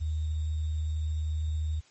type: tone with sample-and-hold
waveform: sine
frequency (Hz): 77.78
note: D#2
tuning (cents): 0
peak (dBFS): -27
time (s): 0-1.81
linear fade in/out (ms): 20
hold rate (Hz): 3675
effects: white hiss -61 dBFS RMS until 1.9 s + MP3 32 kbps